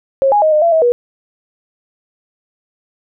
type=tone with pitch steps; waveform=sine; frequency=541 / 827 / 625 / 609 / 677 / 642 / 483.2 Hz; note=C#5 / G#5 / D#5 / D#5 / E5 / E5 / B4; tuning=-42 / -8 / +8 / -37 / +46 / -46 / -38 cents; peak=-8 dBFS; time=0.22-0.92 s; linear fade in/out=0 ms; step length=100 ms; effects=none